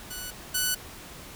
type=tone pair in turn; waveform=5% pulse; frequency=1480 / 1487.5 Hz; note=F#6 / F#6; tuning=0 / +9 cents; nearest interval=unison; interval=9 cents; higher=second; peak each=-24 / -13 dBFS; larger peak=second; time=0.1-0.31 / 0.54-0.75 s; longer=neither; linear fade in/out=10 ms; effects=pink hiss -44 dBFS RMS until 1.35 s